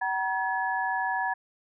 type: tone cluster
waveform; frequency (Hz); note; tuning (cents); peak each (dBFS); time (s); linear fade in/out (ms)
sine; 760 / 953 / 1703; F#5 / A#5 / G#6; +46 / +38 / +43; -30; 0.01-1.34; 10
effects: none